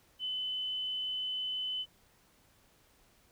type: tone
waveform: sine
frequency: 3022 Hz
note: F#7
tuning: 36 cents sharp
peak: -33 dBFS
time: 0.19-1.86 s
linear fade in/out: 50 ms
effects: pink hiss -66 dBFS RMS until 3.31 s